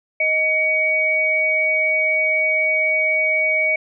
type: tone pair together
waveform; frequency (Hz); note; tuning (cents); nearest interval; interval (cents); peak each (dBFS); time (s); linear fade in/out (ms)
sine; 626.3 / 2252; D#5 / C#7; +11 / +27; octave + minor seventh; 2216; -23 / -16; 0.2-3.76; 5
effects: none